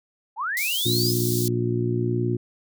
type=linear sweep; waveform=sine; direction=up; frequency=784 to 5260 Hz; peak=-24 dBFS; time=0.36-1.14 s; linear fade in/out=50 ms
type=high-pass noise; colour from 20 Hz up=white; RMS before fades=-29 dBFS; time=0.57-1.48 s; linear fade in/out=0 ms; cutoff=3700 Hz; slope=48 dB/octave
type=harmonic tone; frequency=59.4 Hz; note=A#1; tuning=33 cents sharp; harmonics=2 / 3 / 4 / 5 / 6; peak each=-24 / -33 / -30 / -31 / -26 dBFS; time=0.85-2.37 s; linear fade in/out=10 ms
effects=none